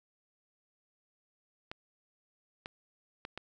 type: clicks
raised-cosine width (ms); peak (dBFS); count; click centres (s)
0.3; -24; 4; 1.715 / 2.659 / 3.251 / 3.376
effects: none